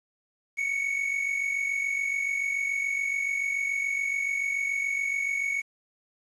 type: tone pair together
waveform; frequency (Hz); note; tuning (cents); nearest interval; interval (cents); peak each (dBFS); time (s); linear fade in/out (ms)
triangle; 2217 / 2264; C#7 / C#7; 0 / +36; unison; 36; -25 / -32; 0.57-5.62; 20
effects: resampled to 24000 Hz + 9-bit